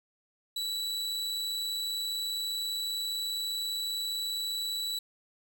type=tone; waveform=40% pulse; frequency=3941 Hz; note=B7; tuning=4 cents flat; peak=-30 dBFS; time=0.56-4.99 s; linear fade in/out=5 ms; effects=none